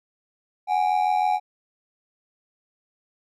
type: ring-modulated tone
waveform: triangle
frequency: 784 Hz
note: G5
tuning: in tune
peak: -14 dBFS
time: 0.67-1.4 s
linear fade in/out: 50 ms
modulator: 43.2 Hz
effects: none